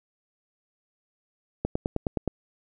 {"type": "click train", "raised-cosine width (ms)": 2, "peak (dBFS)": -12, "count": 7, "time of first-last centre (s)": [1.65, 2.277], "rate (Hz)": 9.57, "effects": []}